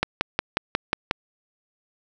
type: click train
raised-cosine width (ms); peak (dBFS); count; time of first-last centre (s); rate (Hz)
0.3; -4; 7; 0.03-1.111; 5.55
effects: none